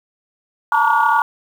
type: tone cluster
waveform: sine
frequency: 879 / 911 / 949 / 1144 / 1436 Hz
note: A5 / A#5 / A#5 / D6 / F6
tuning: -2 / -40 / +31 / -46 / +48 cents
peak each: -18 dBFS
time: 0.72-1.22 s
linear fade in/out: 2 ms
effects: tanh soft clip ceiling -3 dBFS + 7-bit